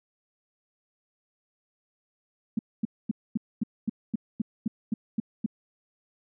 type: tone bursts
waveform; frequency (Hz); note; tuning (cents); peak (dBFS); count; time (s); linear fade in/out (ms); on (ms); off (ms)
sine; 220; A3; 0; -22; 12; 2.57-5.462; 5; 21; 240
effects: none